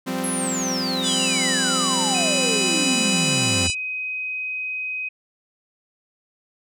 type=chord; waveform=sawtooth; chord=F suspended second; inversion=none; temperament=equal with one note detuned; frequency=174.61 / 196 / 260 Hz; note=F3 / G3 / C4; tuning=0 / 0 / -11 cents; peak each=-27 / -26 / -22 dBFS; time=0.06-3.68 s; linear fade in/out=20 ms
type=exponential sweep; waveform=sine; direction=down; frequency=11175 to 84.5 Hz; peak=-25 dBFS; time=0.24-3.7 s; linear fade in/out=0 ms
type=harmonic tone; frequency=987.8 Hz; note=B5; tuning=in tune; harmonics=3 / 4 / 5 / 6 / 7 / 8 / 9; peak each=-28 / -28 / -28 / -33 / -28 / -31 / -30 dBFS; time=1.02-3.75 s; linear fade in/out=50 ms
type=tone; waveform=sine; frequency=2517 Hz; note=D#7; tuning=19 cents sharp; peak=-25 dBFS; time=2.14-5.09 s; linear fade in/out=10 ms
effects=none